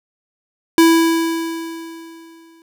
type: tone with exponential decay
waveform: square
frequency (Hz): 329.6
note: E4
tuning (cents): 0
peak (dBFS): -7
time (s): 0.78-2.62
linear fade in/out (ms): 1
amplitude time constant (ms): 400
effects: none